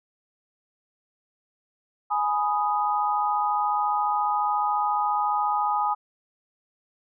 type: chord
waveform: sine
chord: G# minor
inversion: none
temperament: equal with one note detuned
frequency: 833.5 / 987.8 / 1244.5 Hz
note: G#5 / B5 / D#6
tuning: +6 / 0 / 0 cents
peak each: -24 / -29 / -26 dBFS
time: 2.1-5.95 s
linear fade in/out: 20 ms
effects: none